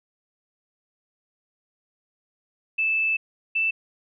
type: tone pair in turn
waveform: sine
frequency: 2631 / 2651 Hz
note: E7 / E7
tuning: -4 / +9 cents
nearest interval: unison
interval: 13 cents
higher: second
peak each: -20 dBFS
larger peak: neither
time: 2.78-3.17 / 3.55-3.71 s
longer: first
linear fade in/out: 10 ms
effects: none